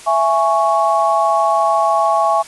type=chord; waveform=sine; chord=C# minor; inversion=first; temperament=just; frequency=665.2 / 831.5 / 1108.7 Hz; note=E5 / G#5 / C#6; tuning=+16 / +2 / 0 cents; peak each=-16 dBFS; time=0.06-2.43 s; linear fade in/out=20 ms; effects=white hiss -37 dBFS RMS until 2.47 s + resampled to 24000 Hz